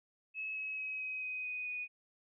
sine tone with pitch steps, 2582 / 2564 / 2546 / 2529 / 2511 / 2494 / 2477 Hz, E7 / E7 / D#7 / D#7 / D#7 / D#7 / D#7, -37 / -49 / +39 / +28 / +15 / +3 / -8 cents, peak -37 dBFS, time 0.34-1.88 s, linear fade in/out 50 ms, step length 220 ms, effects none

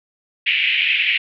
white band-pass noise, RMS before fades -18 dBFS, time 0.46-1.18 s, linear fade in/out 10 ms, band 2100 to 2900 Hz, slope 48 dB/octave, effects none

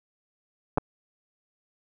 clicks, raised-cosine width 1 ms, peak -10 dBFS, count 2, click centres 0.775 / 0.782 s, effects none

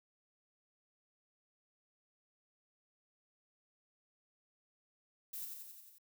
violet noise with echo, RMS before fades -44 dBFS, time 5.33-5.45 s, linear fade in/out 5 ms, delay 89 ms, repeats 6, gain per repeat -3 dB, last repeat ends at 5.984 s, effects none

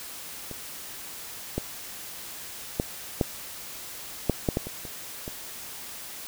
clicks, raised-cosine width 2 ms, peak -24 / -13 / -10 / -8 / -7 / -9 / -11 / -22 / -25 / -21 dBFS, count 10, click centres 0.513 / 1.58 / 2.799 / 3.212 / 4.297 / 4.488 / 4.571 / 4.67 / 4.852 / 5.279 s, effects white hiss -40 dBFS RMS until 6.27 s

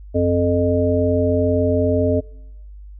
harmonic tone with a mistuned harmonic, 87.31 Hz, F2, in tune, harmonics 1 / 3 / 5 / 7, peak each -20 / -20 / -20 / -20 dBFS, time 0.14-2.21 s, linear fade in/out 20 ms, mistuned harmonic 1, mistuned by +95 cents, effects noise-tail reverb RT60 1.0 s tail -26 dB re dry + added 50 Hz sine -35 dBFS peak until 2.99 s

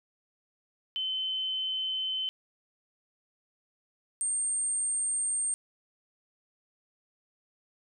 sine tone pair in turn, 3061 / 8658 Hz, G7 / C#9, -42 / -42 cents, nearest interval octave + tritone, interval 1800 cents, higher second, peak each -29 / -27 dBFS, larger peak second, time 0.96-2.29 / 4.21-5.54 s, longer neither, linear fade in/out 0 ms, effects none

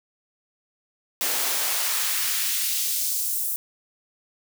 white noise with high-pass filter sweep, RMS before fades -25 dBFS, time 1.21-3.56 s, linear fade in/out 0 ms, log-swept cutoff 280 to 11000 Hz, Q 0.82, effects none

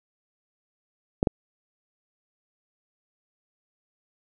clicks, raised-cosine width 2 ms, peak -7 dBFS, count 2, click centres 1.229 / 1.272 s, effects none

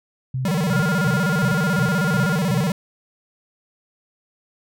sine tone bursts, 130 Hz, C3, 11 cents flat, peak -21 dBFS, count 7, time 0.34-2.61 s, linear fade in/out 5 ms, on 110 ms, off 250 ms
square tone with vibrato, 171.8 Hz, F3, 28 cents flat, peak -19 dBFS, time 0.45-2.72 s, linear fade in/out 2 ms, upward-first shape square, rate 16 Hz, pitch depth 210 cents each way
sine tone, 1406 Hz, F6, 11 cents sharp, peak -24 dBFS, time 0.69-2.39 s, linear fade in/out 50 ms
effects none

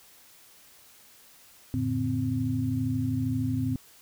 sine tone cluster, 90.2 / 112.4 / 145.1 / 258.8 Hz, F#2 / A2 / D3 / C4, -44 / +37 / -21 / -19 cents, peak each -37 / -29 / -35 / -28 dBFS, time 1.74-3.76 s, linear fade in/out 0 ms, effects white hiss -55 dBFS RMS until 4.01 s

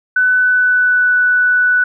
sine tone with pitch glide, 1500 to 1485.3 Hz, F#6 to F#6, +23 to +6 cents, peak -9 dBFS, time 0.16-1.84 s, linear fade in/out 5 ms, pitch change -17 cents, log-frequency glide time 0.38-1.16 s, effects none

